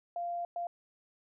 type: tone bursts at uneven times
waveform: sine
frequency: 694 Hz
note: F5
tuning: 11 cents flat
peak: -33 dBFS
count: 2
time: 0.16-0.45 / 0.56-0.67 s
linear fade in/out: 2 ms
effects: none